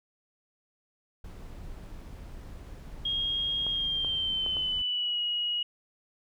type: noise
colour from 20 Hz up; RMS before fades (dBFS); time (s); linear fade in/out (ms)
brown; -43; 1.24-4.82; 5
type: tone with pitch glide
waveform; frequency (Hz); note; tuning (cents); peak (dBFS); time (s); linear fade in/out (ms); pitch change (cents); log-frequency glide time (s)
sine; 3255 to 2900; G#7 to F#7; -36 to -35; -27; 3.05-5.63; 5; -199; 3.69-5.2
type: clicks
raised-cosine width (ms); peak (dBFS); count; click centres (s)
1; -27; 4; 3.666 / 4.047 / 4.463 / 4.568
effects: none